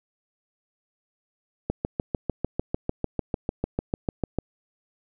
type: click train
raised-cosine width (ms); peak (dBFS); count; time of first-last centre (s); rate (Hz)
2; -11; 19; 1.7-4.387; 6.7
effects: none